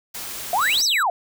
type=noise; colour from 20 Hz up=white; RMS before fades=-32 dBFS; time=0.14-0.82 s; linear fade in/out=10 ms
type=exponential two-way sweep; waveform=sine; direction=up then down; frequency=659.3 to 6272 to 659.3 Hz; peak=-17 dBFS; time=0.53-1.1 s; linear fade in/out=2 ms; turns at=0.84 s
type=tone; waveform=20% pulse; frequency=3905 Hz; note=B7; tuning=20 cents flat; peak=-22 dBFS; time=0.61-1.03 s; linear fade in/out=5 ms
effects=none